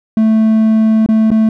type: tone with dropouts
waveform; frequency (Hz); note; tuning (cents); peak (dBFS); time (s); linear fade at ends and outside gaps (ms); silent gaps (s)
triangle; 220; A3; 0; -5; 0.17-1.49; 2; 1.062-1.088 / 1.305-1.315
effects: none